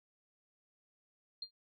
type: tone with exponential decay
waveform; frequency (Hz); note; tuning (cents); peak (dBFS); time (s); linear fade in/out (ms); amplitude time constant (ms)
sine; 4200; C8; +6; -36; 1.42-1.51; 5; 18
effects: none